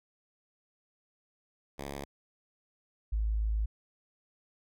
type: tone pair in turn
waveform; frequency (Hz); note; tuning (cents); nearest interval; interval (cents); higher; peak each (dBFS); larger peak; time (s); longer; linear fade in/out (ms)
5% pulse / sine; 70.2 / 53.78; C#2 / A1; +22 / -39; perfect fourth; 461; first; -27; neither; 1.78-2.05 / 3.12-3.66; second; 10
effects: none